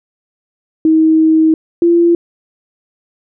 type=tone pair in turn; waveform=sine; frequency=317.8 / 341.5 Hz; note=D#4 / F4; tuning=+37 / -39 cents; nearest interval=minor second; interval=124 cents; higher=second; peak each=-6 dBFS; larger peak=neither; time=0.85-1.54 / 1.82-2.15 s; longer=first; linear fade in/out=2 ms; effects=none